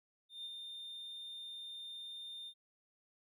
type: tone with ADSR envelope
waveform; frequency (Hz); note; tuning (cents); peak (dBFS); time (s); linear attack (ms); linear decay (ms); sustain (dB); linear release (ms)
triangle; 3619; A7; +48; -39; 0.29-2.54; 160; 30; -4; 67
effects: tanh soft clip ceiling -37 dBFS